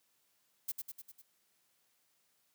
violet noise with echo, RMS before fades -36 dBFS, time 0.68-0.72 s, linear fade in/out 10 ms, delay 100 ms, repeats 5, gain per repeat -4 dB, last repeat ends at 1.22 s, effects white hiss -75 dBFS RMS until 2.54 s + high-pass 100 Hz 12 dB/octave

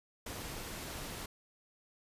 pink noise, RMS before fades -43 dBFS, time 0.26-1.26 s, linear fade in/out 5 ms, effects resampled to 32000 Hz

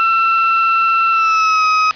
35% pulse tone with pitch glide, 1342 to 1266.7 Hz, E6 to D#6, +31 to +31 cents, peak -9 dBFS, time 0-1.91 s, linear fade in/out 0 ms, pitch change -100 cents, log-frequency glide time 1.11-1.65 s, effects white hiss -34 dBFS RMS until 1.95 s + resampled to 11025 Hz

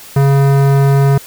sine tone with hard clipping, 138.5 Hz, C#3, 1 cent flat, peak -9 dBFS, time 0.16-1.18 s, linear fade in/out 5 ms, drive 17 dB, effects white hiss -35 dBFS RMS until 1.26 s

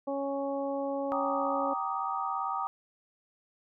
harmonic tone, 277.2 Hz, C#4, in tune, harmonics 1 / 2 / 3 / 4, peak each -35 / -32 / -38 / -44 dBFS, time 0.07-1.74 s, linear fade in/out 10 ms
sine chord, Eb major seventh, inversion first, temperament just, 777.8 / 933.4 / 1166.7 / 1244.5 Hz, G5 / Bb5 / D6 / Eb6, -14 / +2 / -12 / 0 cents, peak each -35 / -36 / -37 / -34 dBFS, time 1.12-2.67 s, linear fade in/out 0 ms
effects none

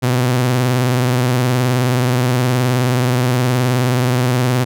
sawtooth tone with vibrato, 125.1 Hz, B2, 23 cents sharp, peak -9 dBFS, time 0.02-4.65 s, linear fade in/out 20 ms, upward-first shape sine, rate 19 Hz, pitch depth 68 cents each way, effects none

